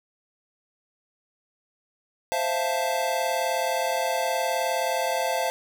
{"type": "chord", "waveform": "square", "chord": "F major seventh", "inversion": "second", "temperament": "equal", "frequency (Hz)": [523.3, 659.3, 698.5, 880], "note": ["C5", "E5", "F5", "A5"], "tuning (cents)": [0, 0, 0, 0], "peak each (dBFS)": -30, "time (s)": [2.32, 5.5], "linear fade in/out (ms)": 0, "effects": []}